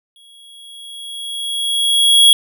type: tone with exponential growth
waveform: square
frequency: 3322 Hz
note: G#7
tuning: in tune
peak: -5 dBFS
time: 0.16-2.33 s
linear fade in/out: 1 ms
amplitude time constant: 470 ms
effects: none